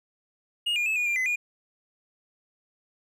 triangle tone with pitch steps, 2858 / 2423 / 2602 / 2448 / 2387 / 2032 / 2436 Hz, F7 / D#7 / E7 / D#7 / D7 / B6 / D#7, +39 / -47 / -23 / -29 / +28 / +49 / -37 cents, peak -22 dBFS, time 0.66-1.36 s, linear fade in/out 10 ms, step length 100 ms, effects none

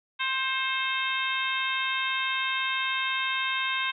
harmonic tone with a mistuned harmonic, 526 Hz, C5, 9 cents sharp, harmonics 2 / 3 / 4 / 5 / 6 / 7, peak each -32 / -32 / -33 / -32 / -35 / -34 dBFS, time 0.19-3.92 s, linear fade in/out 20 ms, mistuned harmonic 4, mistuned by +28 cents, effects none

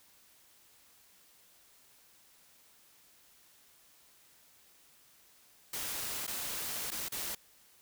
white noise with dropouts, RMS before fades -38 dBFS, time 5.73-7.35 s, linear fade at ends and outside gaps 5 ms, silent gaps 6.267-6.276 / 6.906-6.916 / 7.086-7.12 s, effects white hiss -63 dBFS RMS until 7.81 s

